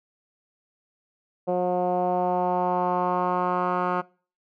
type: tone with low-pass filter sweep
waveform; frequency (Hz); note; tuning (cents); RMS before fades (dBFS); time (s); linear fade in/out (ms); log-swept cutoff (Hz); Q
10% pulse; 179.9; F#3; -48; -24; 1.47-4.02; 20; 600 to 1400; 2.6
effects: noise-tail reverb RT60 0.4 s tail -23 dB re dry